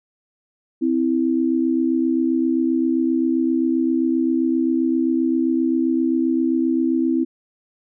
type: tone pair together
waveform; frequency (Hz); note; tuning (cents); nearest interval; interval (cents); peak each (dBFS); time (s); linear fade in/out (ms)
sine; 260 / 327.6; C4 / E4; -11 / -11; major third; 400; -19; 0.81-7.25; 20
effects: none